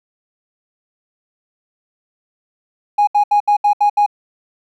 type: tone bursts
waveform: triangle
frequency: 826 Hz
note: G#5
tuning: 10 cents flat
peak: -6 dBFS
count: 7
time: 2.98-4.063 s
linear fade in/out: 10 ms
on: 93 ms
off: 72 ms
effects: tanh soft clip ceiling -6 dBFS